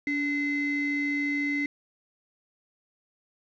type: ring-modulated tone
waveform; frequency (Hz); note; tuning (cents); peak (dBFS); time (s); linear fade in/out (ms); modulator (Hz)
triangle; 883; A5; +6; -19; 0.07-1.66; 2; 1170
effects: tanh soft clip ceiling -20 dBFS + resampled to 16000 Hz